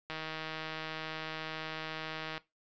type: click train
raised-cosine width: 0.3 ms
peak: -23 dBFS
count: 361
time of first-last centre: 0.1-2.378 s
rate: 158 Hz
effects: noise-tail reverb RT60 0.2 s tail -18 dB re dry + resampled to 16000 Hz